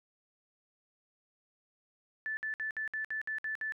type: tone bursts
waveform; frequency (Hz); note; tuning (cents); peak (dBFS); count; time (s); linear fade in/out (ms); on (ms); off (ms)
sine; 1751; A6; -9; -33; 9; 2.26-3.722; 0; 110; 59
effects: none